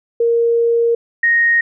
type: tone pair in turn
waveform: sine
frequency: 466.4 / 1865.6 Hz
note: A#4 / A#6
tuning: +1 / +1 cents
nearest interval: 2 octaves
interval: 2400 cents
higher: second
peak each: -11 / -10 dBFS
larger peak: second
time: 0.2-0.95 / 1.23-1.61 s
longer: first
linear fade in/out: 5 ms
effects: none